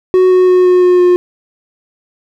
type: tone with pitch steps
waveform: triangle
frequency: 370 / 367.4 / 364.9 / 362.4 / 359.9 / 357.4 Hz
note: F#4 / F#4 / F#4 / F#4 / F#4 / F4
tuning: 0 / -12 / -24 / -36 / -48 / +40 cents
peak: -3 dBFS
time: 0.14-1.16 s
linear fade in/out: 0 ms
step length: 170 ms
effects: none